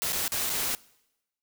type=noise with dropouts; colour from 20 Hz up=white; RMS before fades=-29 dBFS; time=0.02-0.75 s; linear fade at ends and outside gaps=0 ms; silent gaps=0.123-0.129 / 0.279-0.32 / 0.495-0.5 s; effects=noise-tail reverb RT60 0.9 s tail -23 dB re dry